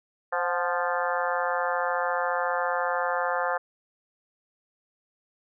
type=harmonic tone with a mistuned harmonic; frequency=174.61 Hz; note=F3; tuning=in tune; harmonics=3 / 4 / 5 / 6 / 7 / 8 / 9 / 10; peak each=-30 / -31 / -32 / -33 / -33 / -34 / -35 / -35 dBFS; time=0.32-3.58 s; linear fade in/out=10 ms; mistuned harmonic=4; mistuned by=+54 cents; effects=none